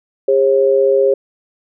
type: tone pair together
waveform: sine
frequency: 404.5 / 540 Hz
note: G#4 / C#5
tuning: -46 / -45 cents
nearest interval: perfect fourth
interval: 501 cents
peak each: -12 dBFS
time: 0.28-1.14 s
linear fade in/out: 5 ms
effects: none